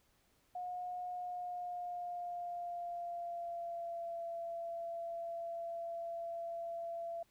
sine tone with pitch glide, 721 to 676.6 Hz, F#5 to E5, -45 to +45 cents, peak -39 dBFS, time 0.55-7.23 s, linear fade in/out 5 ms, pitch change -110 cents, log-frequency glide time 1.06-4.24 s, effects pink hiss -73 dBFS RMS until 7.3 s

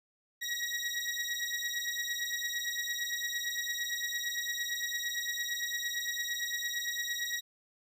20% pulse beating tone pair, 1900 / 1908.8 Hz, A#6 / A#6, +33 / +41 cents, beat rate 8.8 Hz, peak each -31 dBFS, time 0.41-7.41 s, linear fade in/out 20 ms, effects none

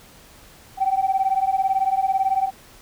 sine beating tone pair, 762 / 780 Hz, G5 / G5, -49 / -9 cents, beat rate 18 Hz, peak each -20 dBFS, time 0.77-2.51 s, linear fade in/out 50 ms, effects tanh soft clip ceiling -11 dBFS + pink hiss -48 dBFS RMS until 2.81 s

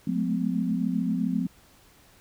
sine tone cluster, 179.2 / 211.7 / 219.4 / 254.3 Hz, F3 / G#3 / A3 / C4, +45 / +33 / -5 / -49 cents, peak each -28 / -31 / -31 / -28 dBFS, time 0.07-1.47 s, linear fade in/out 5 ms, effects pink hiss -57 dBFS RMS until 2.2 s

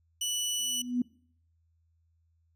20% pulse tone, 2960 Hz, F#7, in tune, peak -24 dBFS, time 0.21-0.82 s, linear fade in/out 5 ms
sine tone with exponential growth, 245.9 Hz, B3, 7 cents flat, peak -22 dBFS, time 0.59-1.02 s, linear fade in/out 5 ms, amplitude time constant 93 ms
effects noise-tail reverb RT60 0.6 s tail -23 dB re dry + added 82 Hz sine -67 dBFS peak until 2.55 s

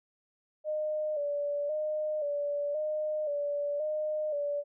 sine tone with vibrato, 595 Hz, D5, 22 cents sharp, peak -29 dBFS, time 0.64-4.64 s, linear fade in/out 50 ms, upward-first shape square, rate 0.95 Hz, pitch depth 49 cents each way, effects none

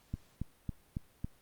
click train, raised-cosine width 5 ms, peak -23 dBFS, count 5, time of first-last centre 0.14-1.245 s, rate 3.62 Hz, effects pink hiss -66 dBFS RMS until 1.41 s + Opus 48 kbps

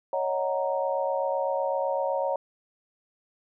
sine chord, D# minor seventh, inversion third, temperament equal, 554.4 / 622.3 / 740 / 932.3 Hz, C#5 / D#5 / F#5 / A#5, 0 / 0 / 0 / 0 cents, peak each -27 / -32 / -33 / -31 dBFS, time 0.13-2.36 s, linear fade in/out 2 ms, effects none

